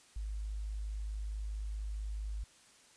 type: tone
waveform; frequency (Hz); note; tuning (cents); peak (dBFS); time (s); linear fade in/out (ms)
sine; 52.3; G#1; +13; -36; 0.16-2.44; 5
effects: white hiss -62 dBFS RMS until 2.96 s + resampled to 22050 Hz